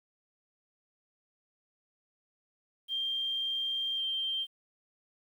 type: tone with pitch glide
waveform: sine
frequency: 3181 to 3155 Hz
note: G7 to G7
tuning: +25 to +10 cents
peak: -30 dBFS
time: 2.88-4.47 s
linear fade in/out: 50 ms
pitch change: -15 cents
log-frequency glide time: 3.96-4.01 s
effects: 10-bit